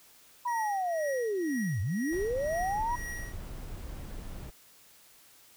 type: linear two-way sweep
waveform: sine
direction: down then up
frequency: 987.8 to 86 to 987.8 Hz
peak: -28 dBFS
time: 0.45-2.96 s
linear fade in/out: 10 ms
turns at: 1.81 s
type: tone with tremolo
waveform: square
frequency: 1907 Hz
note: A#6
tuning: 39 cents sharp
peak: -37 dBFS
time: 0.47-3.33 s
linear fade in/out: 10 ms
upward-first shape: triangle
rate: 2 Hz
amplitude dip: 90%
type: noise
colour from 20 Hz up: brown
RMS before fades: -40 dBFS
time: 2.11-4.51 s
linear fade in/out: 20 ms
effects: white hiss -58 dBFS RMS until 5.56 s